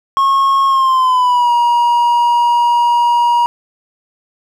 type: tone with pitch glide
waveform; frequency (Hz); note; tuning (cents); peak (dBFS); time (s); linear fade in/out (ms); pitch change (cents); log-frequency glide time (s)
triangle; 1089 to 953.5; C#6 to A#5; -31 to +39; -7; 0.17-3.46; 0; -230; 0.67-1.52
effects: none